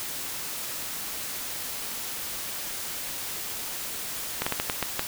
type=slowing click train; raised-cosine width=0.3 ms; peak=-9 dBFS; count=7; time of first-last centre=4.42-4.994 s; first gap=45 ms; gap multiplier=1.3; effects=white hiss -34 dBFS RMS until 5.07 s